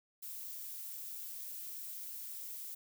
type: noise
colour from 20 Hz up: violet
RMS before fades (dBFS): -45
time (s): 0.22-2.75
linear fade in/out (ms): 10
effects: none